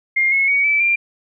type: tone with pitch steps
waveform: sine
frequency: 2120 / 2182 / 2246 / 2312 / 2380 Hz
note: C7 / C#7 / C#7 / D7 / D7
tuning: +22 / -28 / +22 / -28 / +22 cents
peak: -13 dBFS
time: 0.16-0.96 s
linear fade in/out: 10 ms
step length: 160 ms
effects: none